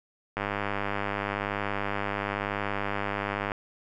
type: click train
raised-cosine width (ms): 0.5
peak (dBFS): -14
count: 319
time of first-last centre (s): 0.37-3.519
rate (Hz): 101
effects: none